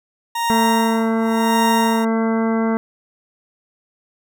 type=tone with tremolo; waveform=40% pulse; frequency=932.3 Hz; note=A#5; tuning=in tune; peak=-15 dBFS; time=0.35-2.05 s; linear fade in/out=5 ms; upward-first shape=sine; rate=0.94 Hz; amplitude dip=95%
type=harmonic tone; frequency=224.8 Hz; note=A3; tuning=37 cents sharp; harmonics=1 / 2 / 3 / 4 / 5 / 6 / 7 / 9; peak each=-17 / -23 / -27 / -29 / -31 / -33 / -34 / -36 dBFS; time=0.5-2.77 s; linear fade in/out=0 ms
effects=none